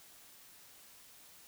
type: silence
effects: white hiss -58 dBFS RMS until 1.47 s